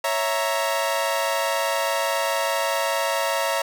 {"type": "chord", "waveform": "sawtooth", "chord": "A# diminished", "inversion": "first", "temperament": "equal", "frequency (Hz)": [554.4, 659.3, 932.3], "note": ["C#5", "E5", "A#5"], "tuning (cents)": [0, 0, 0], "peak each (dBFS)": -22, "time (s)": [0.04, 3.62], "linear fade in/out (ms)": 5, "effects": []}